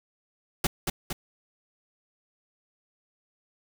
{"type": "noise with echo", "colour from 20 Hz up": "pink", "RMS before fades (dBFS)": -24, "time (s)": [0.64, 0.67], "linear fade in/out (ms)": 5, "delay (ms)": 230, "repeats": 2, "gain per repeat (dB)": -4, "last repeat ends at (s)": 1.13, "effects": []}